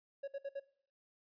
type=tone bursts; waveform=triangle; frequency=554.4 Hz; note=C#5; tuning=in tune; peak=-36 dBFS; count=4; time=0.23-0.599 s; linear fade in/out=10 ms; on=48 ms; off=59 ms; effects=noise-tail reverb RT60 0.6 s tail -19 dB re dry + resampled to 11025 Hz